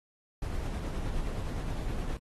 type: noise with tremolo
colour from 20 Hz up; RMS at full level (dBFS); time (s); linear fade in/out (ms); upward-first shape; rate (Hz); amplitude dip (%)
brown; -32; 0.42-2.17; 2; sine; 9.6; 30
effects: AAC 32 kbps